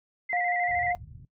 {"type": "tone with vibrato", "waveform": "sine", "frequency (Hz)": 2009, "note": "B6", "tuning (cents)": 29, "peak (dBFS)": -28, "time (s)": [0.29, 0.93], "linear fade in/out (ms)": 10, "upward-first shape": "square", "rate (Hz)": 13, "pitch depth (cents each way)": 52}
{"type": "tone with tremolo", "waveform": "sine", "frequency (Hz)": 710, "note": "F5", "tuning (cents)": 28, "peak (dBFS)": -25, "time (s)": [0.33, 0.95], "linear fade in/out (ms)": 0, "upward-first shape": "triangle", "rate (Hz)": 7.4, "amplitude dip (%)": 35}
{"type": "low-pass noise", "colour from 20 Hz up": "white", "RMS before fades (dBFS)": -43, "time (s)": [0.68, 1.25], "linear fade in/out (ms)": 2, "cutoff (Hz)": 120, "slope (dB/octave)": 24}
{"effects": ["noise-tail reverb RT60 0.1 s tail -19 dB re dry", "high-pass 60 Hz 12 dB/octave"]}